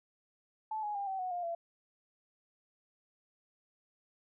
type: tone with pitch steps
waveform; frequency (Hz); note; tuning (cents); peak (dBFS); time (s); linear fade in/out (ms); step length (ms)
sine; 870 / 834.6 / 800.6 / 768 / 736.7 / 706.7 / 677.9; A5 / G#5 / G5 / G5 / F#5 / F5 / E5; -20 / +8 / +36 / -36 / -8 / +20 / +48; -34; 0.71-1.55; 5; 120
effects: none